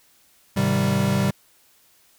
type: chord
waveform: square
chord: Ab major seventh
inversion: none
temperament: equal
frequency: 103.83 / 130.81 / 155.56 / 196 Hz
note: Ab2 / C3 / Eb3 / G3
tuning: 0 / 0 / 0 / 0 cents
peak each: -28 / -25 / -28 / -22 dBFS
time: 0.56-1.31 s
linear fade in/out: 10 ms
effects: white hiss -58 dBFS RMS until 2.18 s